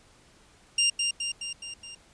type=tone with echo; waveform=20% pulse; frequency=2794 Hz; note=F7; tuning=in tune; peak=-16 dBFS; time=0.78-0.9 s; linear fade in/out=5 ms; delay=210 ms; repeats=5; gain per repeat=-4 dB; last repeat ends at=1.95 s; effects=pink hiss -58 dBFS RMS until 2.13 s + resampled to 22050 Hz